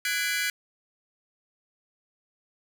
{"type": "chord", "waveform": "sawtooth", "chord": "G# half-diminished seventh", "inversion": "third", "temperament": "equal with one note detuned", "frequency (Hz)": [1480, 1661.2, 2025, 2349], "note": ["F#6", "G#6", "B6", "D7"], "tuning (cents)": [0, 0, 43, 0], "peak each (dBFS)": -28, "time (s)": [0.05, 0.5], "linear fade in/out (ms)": 2, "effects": []}